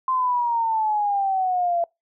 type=exponential sweep; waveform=sine; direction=down; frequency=1046.5 to 677 Hz; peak=-19 dBFS; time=0.08-1.84 s; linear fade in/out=2 ms; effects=noise-tail reverb RT60 0.2 s tail -25 dB re dry